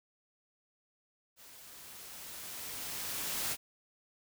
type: noise with level ramp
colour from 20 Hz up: white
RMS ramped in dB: -55 to -34 dBFS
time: 1.36-3.57 s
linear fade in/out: 50 ms
effects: none